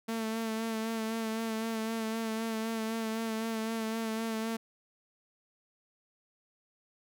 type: tone with vibrato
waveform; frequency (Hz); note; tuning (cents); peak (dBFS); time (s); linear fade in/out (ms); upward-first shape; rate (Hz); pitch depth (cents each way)
sawtooth; 223.6; A3; +28; -28; 0.08-4.57; 10; sine; 3.9; 29
effects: none